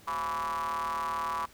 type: ring-modulated tone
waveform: square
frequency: 77.78 Hz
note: D#2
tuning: in tune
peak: -28 dBFS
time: 0.07-1.46 s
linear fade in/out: 10 ms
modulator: 1070 Hz
effects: pink hiss -56 dBFS RMS until 1.53 s